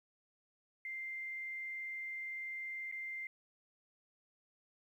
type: tone with dropouts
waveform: sine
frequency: 2093 Hz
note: C7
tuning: in tune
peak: -40 dBFS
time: 0.85-3.27 s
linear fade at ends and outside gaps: 2 ms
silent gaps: 2.915-2.923 s
effects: 12-bit